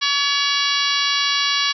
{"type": "harmonic tone with a mistuned harmonic", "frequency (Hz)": 567, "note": "C#5", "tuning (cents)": 39, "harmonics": [2, 3, 4, 5, 6, 7, 8, 9, 10], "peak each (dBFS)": [-25, -26, -26, -25, -24, -24, -26, -28, -31], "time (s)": [0.01, 1.73], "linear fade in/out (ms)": 20, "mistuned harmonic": 6, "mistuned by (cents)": -28, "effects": []}